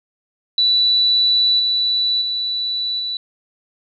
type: tone with level steps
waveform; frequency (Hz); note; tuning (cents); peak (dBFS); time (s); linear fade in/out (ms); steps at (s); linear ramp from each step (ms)
sine; 3958; B7; +3; -12 / -15 / -19 / -21; 0.58-3.17; 2; 1.59 / 2.21 / 2.99; 10
effects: none